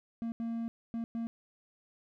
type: tone bursts at uneven times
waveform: triangle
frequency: 230.2 Hz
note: A#3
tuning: 22 cents flat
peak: -31 dBFS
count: 4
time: 0.22-0.32 / 0.4-0.68 / 0.94-1.04 / 1.15-1.27 s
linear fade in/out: 0 ms
effects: none